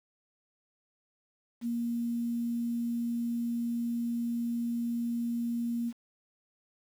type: tone with quantisation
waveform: sine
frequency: 235.4 Hz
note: A#3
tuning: 17 cents sharp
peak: -29 dBFS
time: 1.61-5.93 s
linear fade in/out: 50 ms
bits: 9
effects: none